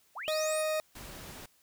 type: linear sweep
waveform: sine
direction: up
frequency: 509 to 10110 Hz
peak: -37 dBFS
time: 0.15-0.63 s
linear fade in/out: 20 ms
type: tone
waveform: 40% pulse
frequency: 622.3 Hz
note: D#5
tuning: in tune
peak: -28 dBFS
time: 0.28-0.8 s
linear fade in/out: 0 ms
type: noise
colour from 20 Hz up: pink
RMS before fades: -46 dBFS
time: 0.95-1.46 s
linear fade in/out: 5 ms
effects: white hiss -67 dBFS RMS until 1.62 s